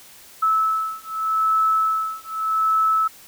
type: beating tone pair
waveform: sine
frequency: 1304 / 1304.83 Hz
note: E6 / E6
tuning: -19 / -18 cents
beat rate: 0.83 Hz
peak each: -21 dBFS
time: 0.42-3.08 s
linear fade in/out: 10 ms
effects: white hiss -46 dBFS RMS until 3.27 s